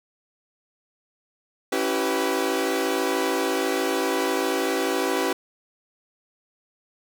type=chord; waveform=sawtooth; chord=C# half-diminished seventh; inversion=none; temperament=equal with one note detuned; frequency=277.2 / 329.6 / 383.5 / 493.9 Hz; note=C#4 / E4 / G4 / B4; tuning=0 / 0 / -38 / 0 cents; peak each=-25 / -25 / -22 / -24 dBFS; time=1.72-5.33 s; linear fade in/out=5 ms; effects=none